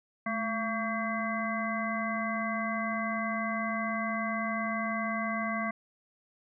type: harmonic tone with a mistuned harmonic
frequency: 226.3 Hz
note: A3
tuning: 49 cents sharp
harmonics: 1 / 3 / 5 / 7 / 9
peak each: -34 / -36 / -35 / -40 / -36 dBFS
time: 0.26-5.71 s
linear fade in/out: 5 ms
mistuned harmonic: 1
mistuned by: -72 cents
effects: none